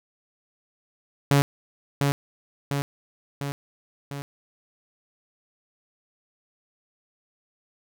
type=tone with echo; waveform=sawtooth; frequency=141.3 Hz; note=C#3; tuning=34 cents sharp; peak=-12 dBFS; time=1.31-1.42 s; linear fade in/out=0 ms; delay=700 ms; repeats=4; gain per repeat=-4 dB; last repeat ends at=4.22 s; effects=none